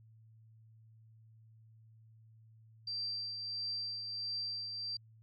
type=tone with tremolo; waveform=sine; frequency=4699 Hz; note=D8; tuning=in tune; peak=-35 dBFS; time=2.87-4.97 s; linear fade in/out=5 ms; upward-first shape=triangle; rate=1.5 Hz; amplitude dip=45%; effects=added 111 Hz sine -58 dBFS peak until 5.22 s